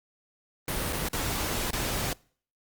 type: noise with dropouts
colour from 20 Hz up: pink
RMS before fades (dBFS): -30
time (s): 0.68-2.13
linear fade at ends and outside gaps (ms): 2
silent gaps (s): 0.926-0.929 / 1.086-1.131 / 1.707-1.731
effects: noise-tail reverb RT60 0.5 s tail -25 dB re dry + Opus 32 kbps